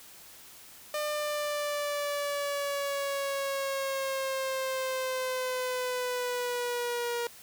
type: linear sweep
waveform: sawtooth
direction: down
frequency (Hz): 602 to 473.3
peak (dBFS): -26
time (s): 0.94-7.27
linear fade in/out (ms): 2
effects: white hiss -51 dBFS RMS until 7.42 s